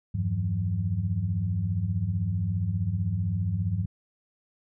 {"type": "tone cluster", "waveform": "sine", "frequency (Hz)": [84.6, 99.9, 162.5, 178.9], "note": ["E2", "G2", "E3", "F3"], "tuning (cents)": [45, 33, -24, 42], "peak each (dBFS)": [-34, -26, -35, -33], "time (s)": [0.14, 3.86], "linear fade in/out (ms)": 10, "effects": []}